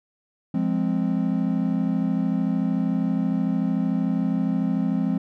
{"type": "chord", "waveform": "triangle", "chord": "F minor", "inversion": "none", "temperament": "equal", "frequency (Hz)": [174.61, 207.7, 261.6], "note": ["F3", "Ab3", "C4"], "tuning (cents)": [0, 0, 0], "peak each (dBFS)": -23, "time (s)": [0.54, 5.18], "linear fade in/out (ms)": 5, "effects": []}